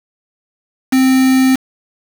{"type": "tone with quantisation", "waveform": "triangle", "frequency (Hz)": 261.6, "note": "C4", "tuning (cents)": 0, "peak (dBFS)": -6, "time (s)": [0.92, 1.56], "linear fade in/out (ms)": 10, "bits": 3, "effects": []}